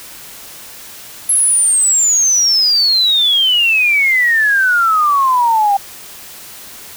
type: exponential sweep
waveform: sine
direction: down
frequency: 11175 to 784 Hz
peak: -9 dBFS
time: 1.29-5.77 s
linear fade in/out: 5 ms
effects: white hiss -34 dBFS RMS until 6.96 s